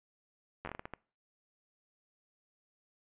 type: slowing click train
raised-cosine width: 0.5 ms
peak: -25 dBFS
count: 9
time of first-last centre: 0.65-0.937 s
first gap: 10 ms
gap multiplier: 1.35
effects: noise-tail reverb RT60 0.4 s tail -24 dB re dry + resampled to 8000 Hz